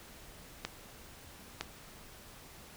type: clicks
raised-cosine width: 0.2 ms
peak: -17 dBFS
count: 2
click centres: 0.65 / 1.61 s
effects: pink hiss -53 dBFS RMS until 2.76 s